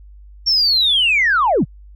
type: linear sweep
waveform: sine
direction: down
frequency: 5530 to 87.31 Hz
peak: -11 dBFS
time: 0.46-1.65 s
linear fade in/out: 20 ms
effects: tanh soft clip ceiling -7 dBFS + added 50 Hz sine -38 dBFS peak until 1.95 s